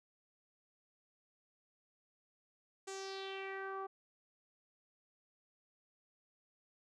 sawtooth tone with low-pass filter sweep, 387.2 Hz, G4, 21 cents flat, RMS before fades -44 dBFS, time 2.87-3.87 s, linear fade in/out 10 ms, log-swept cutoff 7800 to 990 Hz, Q 3.7, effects none

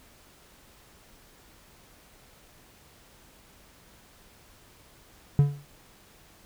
triangle tone with exponential decay, 143.1 Hz, D3, 45 cents flat, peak -11 dBFS, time 5.39-5.65 s, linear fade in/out 0 ms, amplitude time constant 56 ms, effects pink hiss -56 dBFS RMS until 6.45 s

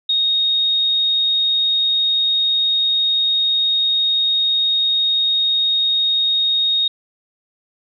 sine tone, 3729 Hz, A#7, in tune, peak -14 dBFS, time 0.09-6.88 s, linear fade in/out 5 ms, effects none

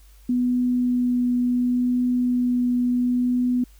sine tone with vibrato, 246.9 Hz, B3, in tune, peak -18 dBFS, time 0.29-3.64 s, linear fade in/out 5 ms, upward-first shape triangle, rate 0.71 Hz, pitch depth 9 cents each way, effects added 50 Hz sine -47 dBFS peak until 3.79 s + white hiss -58 dBFS RMS until 3.79 s

